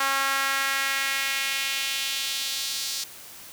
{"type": "tone with high-pass filter sweep", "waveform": "sawtooth", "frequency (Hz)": 272.4, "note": "C#4", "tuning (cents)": -30, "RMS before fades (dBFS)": -27, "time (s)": [0, 3.04], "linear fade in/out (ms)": 5, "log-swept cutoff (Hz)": [1200, 4700], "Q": 1.7, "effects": ["white hiss -44 dBFS RMS until 3.52 s"]}